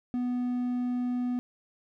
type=tone; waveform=triangle; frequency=246.9 Hz; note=B3; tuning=in tune; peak=-25 dBFS; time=0.14-1.39 s; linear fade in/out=0 ms; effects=none